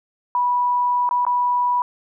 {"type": "tone with dropouts", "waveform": "sine", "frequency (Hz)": 980, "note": "B5", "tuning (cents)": -14, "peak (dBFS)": -16, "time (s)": [0.35, 1.82], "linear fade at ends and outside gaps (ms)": 1, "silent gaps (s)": [[1.091, 1.11], [1.251, 1.266]], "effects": []}